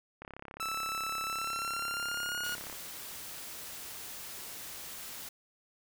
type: click train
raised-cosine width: 0.5 ms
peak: -29 dBFS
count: 87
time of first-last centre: 0.22-2.727 s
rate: 34.3 Hz
type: tone with pitch glide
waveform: sawtooth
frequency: 1318.5 to 1437.8 Hz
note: E6 to F6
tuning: 0 to +50 cents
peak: -30 dBFS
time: 0.6-2.55 s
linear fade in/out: 5 ms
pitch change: +150 cents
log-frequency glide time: 1.25-2.38 s
type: noise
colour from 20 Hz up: white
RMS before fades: -44 dBFS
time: 2.44-5.29 s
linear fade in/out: 5 ms
effects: none